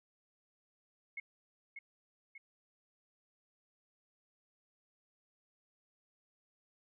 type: tone with echo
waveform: sine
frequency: 2174 Hz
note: C#7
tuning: 34 cents flat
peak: -39 dBFS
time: 1.17-1.2 s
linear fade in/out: 5 ms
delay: 590 ms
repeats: 2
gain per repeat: -5 dB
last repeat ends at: 2.38 s
effects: none